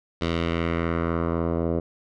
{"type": "tone with low-pass filter sweep", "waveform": "10% pulse", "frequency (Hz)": 83.8, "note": "E2", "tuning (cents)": 29, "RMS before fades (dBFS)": -25, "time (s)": [0.21, 1.8], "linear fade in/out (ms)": 5, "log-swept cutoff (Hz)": [4000, 600], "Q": 1.5, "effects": []}